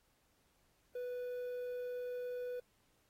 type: tone with quantisation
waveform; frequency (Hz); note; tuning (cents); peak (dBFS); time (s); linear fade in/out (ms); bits
triangle; 493.9; B4; 0; -37; 0.95-2.6; 5; 11
effects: pink hiss -75 dBFS RMS until 3.09 s + AAC 48 kbps